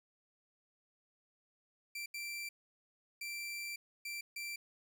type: tone bursts at uneven times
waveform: sawtooth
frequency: 2349 Hz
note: D7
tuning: in tune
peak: -37 dBFS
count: 5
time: 1.95-2.06 / 2.14-2.49 / 3.21-3.76 / 4.05-4.21 / 4.36-4.56 s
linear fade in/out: 5 ms
effects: none